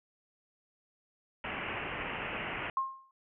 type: low-pass noise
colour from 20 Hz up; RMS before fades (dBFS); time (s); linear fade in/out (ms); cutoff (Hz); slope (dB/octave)
white; -38; 1.44-2.7; 2; 2900; 96
type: tone with exponential decay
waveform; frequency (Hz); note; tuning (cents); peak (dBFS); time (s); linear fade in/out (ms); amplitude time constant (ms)
sine; 1066; C6; +32; -25; 2.77-3.11; 2; 72
effects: none